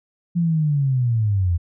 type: linear sweep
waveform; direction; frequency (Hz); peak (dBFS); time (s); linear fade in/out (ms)
sine; down; 174.61 to 82.41; -16; 0.35-1.58; 20
effects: none